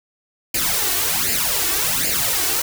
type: noise with flanger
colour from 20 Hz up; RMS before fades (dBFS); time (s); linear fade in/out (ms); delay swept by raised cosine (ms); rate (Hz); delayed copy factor
white; -20; 0.54-2.62; 5; 0.42 to 2.72; 1.3; +0.75
effects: none